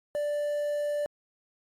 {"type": "tone with quantisation", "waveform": "triangle", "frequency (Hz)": 587.3, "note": "D5", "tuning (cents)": 0, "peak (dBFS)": -25, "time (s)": [0.15, 1.06], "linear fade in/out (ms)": 0, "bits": 8, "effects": ["AAC 48 kbps"]}